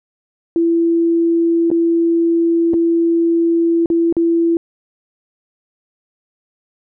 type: tone with dropouts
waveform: sine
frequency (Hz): 335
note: E4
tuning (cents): +28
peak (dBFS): -11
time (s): 0.56-4.57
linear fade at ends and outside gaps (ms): 1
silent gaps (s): 1.703-1.714 / 2.735-2.74 / 3.859-3.901 / 4.126-4.167
effects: none